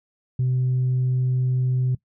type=tone; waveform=sine; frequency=127.6 Hz; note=C3; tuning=43 cents flat; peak=-17 dBFS; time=0.39-1.95 s; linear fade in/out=5 ms; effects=noise-tail reverb RT60 0.1 s tail -20 dB re dry + tanh soft clip ceiling -16 dBFS